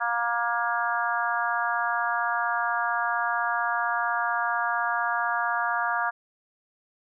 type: harmonic tone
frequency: 235.7 Hz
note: A#3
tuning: 19 cents sharp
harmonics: 3 / 4 / 5 / 6 / 7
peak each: -30 / -30 / -30 / -30 / -30 dBFS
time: 0-6.11 s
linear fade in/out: 20 ms
effects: none